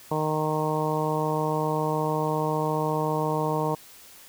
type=harmonic tone; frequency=154.5 Hz; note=D#3; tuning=12 cents flat; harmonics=1 / 2 / 3 / 4 / 5 / 6 / 7; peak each=-29 / -32 / -29 / -32 / -34 / -30 / -34 dBFS; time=0.11-3.75 s; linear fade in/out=5 ms; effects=white hiss -49 dBFS RMS until 4.28 s